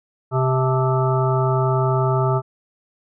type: harmonic tone with a mistuned harmonic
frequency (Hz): 130.81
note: C3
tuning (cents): 0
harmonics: 1 / 3 / 5 / 7 / 9 / 10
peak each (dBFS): -18 / -23 / -25 / -26 / -28 / -28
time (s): 0.31-2.42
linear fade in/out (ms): 50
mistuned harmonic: 7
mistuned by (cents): -65
effects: none